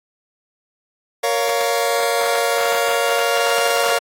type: chord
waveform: sawtooth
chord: Bb minor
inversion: none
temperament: just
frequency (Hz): 466.2 / 559.4 / 699.2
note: Bb4 / Db5 / F5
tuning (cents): 0 / +16 / +2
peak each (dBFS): -17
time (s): 1.23-3.99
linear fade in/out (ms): 10
effects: AAC 48 kbps